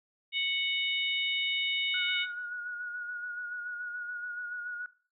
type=harmonic tone; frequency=739 Hz; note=F#5; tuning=2 cents flat; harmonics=3 / 4 / 5; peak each=-31 / -32 / -33 dBFS; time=0.32-2.27 s; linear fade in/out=50 ms
type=tone with vibrato; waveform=sine; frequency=1450 Hz; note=F#6; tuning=35 cents flat; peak=-35 dBFS; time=1.94-4.86 s; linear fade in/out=2 ms; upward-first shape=sine; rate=7 Hz; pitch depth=28 cents each way
effects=noise-tail reverb RT60 0.4 s tail -18 dB re dry